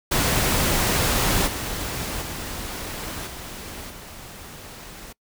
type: noise with level steps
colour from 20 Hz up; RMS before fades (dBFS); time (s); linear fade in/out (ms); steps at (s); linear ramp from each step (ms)
pink; -21 / -29 / -32 / -36 / -40; 0.11-5.13; 10; 1.46 / 2.21 / 3.26 / 3.89; 20
effects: noise-tail reverb RT60 0.1 s tail -24 dB re dry